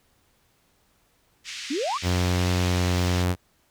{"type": "band-pass noise", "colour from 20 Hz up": "pink", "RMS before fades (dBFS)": -36, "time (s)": [1.44, 3.26], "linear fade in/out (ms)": 50, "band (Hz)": [2000, 6500], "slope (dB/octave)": 24}
{"type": "exponential sweep", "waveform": "sine", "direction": "up", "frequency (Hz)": [254.1, 1244.5], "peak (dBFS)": -24, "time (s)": [1.7, 1.98], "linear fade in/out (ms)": 10}
{"type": "tone", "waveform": "sawtooth", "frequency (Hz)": 89.9, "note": "F#2", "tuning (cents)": -49, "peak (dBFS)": -17, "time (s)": [2.02, 3.36], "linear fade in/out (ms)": 50}
{"effects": ["pink hiss -65 dBFS RMS until 3.7 s"]}